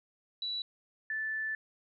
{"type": "tone pair in turn", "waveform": "sine", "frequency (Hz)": [3938, 1754.2], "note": ["B7", "A6"], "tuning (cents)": [-6, -6], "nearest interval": "octave + major second", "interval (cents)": 1400, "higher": "first", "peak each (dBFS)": [-33, -32], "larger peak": "second", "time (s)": [[0.42, 0.62], [1.1, 1.55]], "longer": "second", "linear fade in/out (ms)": 2, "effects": []}